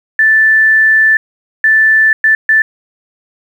sine tone bursts at uneven times, 1760 Hz, A6, in tune, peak -5 dBFS, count 4, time 0.19-1.17 / 1.64-2.13 / 2.24-2.35 / 2.49-2.62 s, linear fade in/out 2 ms, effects 7-bit

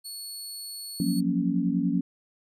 20% pulse tone, 4400 Hz, C#8, 14 cents flat, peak -30 dBFS, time 0.04-1.21 s, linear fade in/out 20 ms
sine chord, Gb major seventh, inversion third, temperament equal, 174.61 / 185 / 233.1 / 277.2 Hz, F3 / Gb3 / Bb3 / Db4, 0 / 0 / 0 / 0 cents, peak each -28 / -29 / -29 / -27 dBFS, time 1-2.01 s, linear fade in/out 2 ms
effects resampled to 32000 Hz

